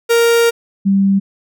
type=tone pair in turn; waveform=45% pulse / sine; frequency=466.2 / 196.01 Hz; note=A#4 / G3; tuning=0 / 0 cents; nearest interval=octave + minor third; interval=1500 cents; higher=first; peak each=-9 dBFS; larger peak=neither; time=0.09-0.51 / 0.85-1.2 s; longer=first; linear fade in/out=20 ms; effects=none